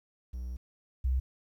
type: tone pair in turn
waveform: triangle / sine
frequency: 61.74 / 64.49 Hz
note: B1 / C2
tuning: 0 / -24 cents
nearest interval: minor second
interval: 76 cents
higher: second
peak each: -33 / -25 dBFS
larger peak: second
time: 0.33-0.57 / 1.04-1.2 s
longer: first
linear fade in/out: 10 ms
effects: 11-bit